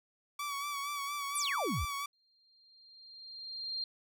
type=tone with vibrato; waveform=sawtooth; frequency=1141 Hz; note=C#6; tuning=50 cents sharp; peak=-32 dBFS; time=0.39-2.06 s; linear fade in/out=5 ms; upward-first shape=sine; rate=4.3 Hz; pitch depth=43 cents each way
type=exponential sweep; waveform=sine; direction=down; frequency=11780 to 55 Hz; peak=-32 dBFS; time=1.35-1.85 s; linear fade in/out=5 ms
type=tone with exponential growth; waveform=sine; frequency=4192 Hz; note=C8; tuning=2 cents sharp; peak=-33 dBFS; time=2.13-3.84 s; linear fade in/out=2 ms; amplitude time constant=370 ms
effects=none